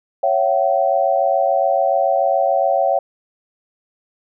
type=tone cluster; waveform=sine; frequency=553 / 676 / 763 Hz; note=C#5 / E5 / G5; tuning=-4 / +43 / -47 cents; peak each=-18 dBFS; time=0.23-2.99 s; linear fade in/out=5 ms; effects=none